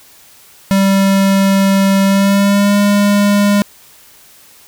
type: tone with pitch glide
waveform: square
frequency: 195.1 to 203.4 Hz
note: G3 to G#3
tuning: -8 to -36 cents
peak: -9 dBFS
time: 0.71-3.62 s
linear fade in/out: 0 ms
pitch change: +72 cents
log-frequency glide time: 2.04-2.77 s
effects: white hiss -43 dBFS RMS until 4.67 s